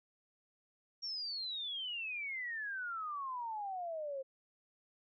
sine exponential sweep, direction down, 5610 to 524 Hz, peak -38 dBFS, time 1.02-4.23 s, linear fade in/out 20 ms, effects none

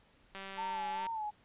click train, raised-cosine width 0.3 ms, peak -29 dBFS, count 140, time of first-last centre 0.35-1.066 s, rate 194 Hz
sine tone with vibrato, 880 Hz, A5, in tune, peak -35 dBFS, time 0.57-1.31 s, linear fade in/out 20 ms, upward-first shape sine, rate 2.5 Hz, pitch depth 81 cents each way
effects pink hiss -66 dBFS RMS until 1.44 s + resampled to 8000 Hz

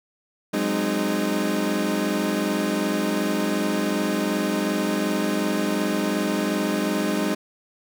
30% pulse chord, Ab dominant seventh, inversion third, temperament equal with one note detuned, 185 / 207.7 / 261.6 / 307.2 Hz, Gb3 / Ab3 / C4 / Eb4, 0 / 0 / 0 / -22 cents, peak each -27 / -23 / -28 / -23 dBFS, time 0.53-7.35 s, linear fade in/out 10 ms, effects none

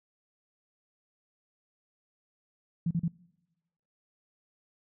sine tone bursts, 168.6 Hz, E3, 39 cents sharp, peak -25 dBFS, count 3, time 2.86-3.081 s, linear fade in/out 5 ms, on 49 ms, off 37 ms, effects noise-tail reverb RT60 1.0 s tail -24 dB re dry

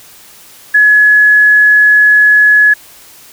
sine tone, 1695 Hz, G#6, 35 cents sharp, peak -3 dBFS, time 0.74-2.74 s, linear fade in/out 10 ms, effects white hiss -38 dBFS RMS until 3.32 s

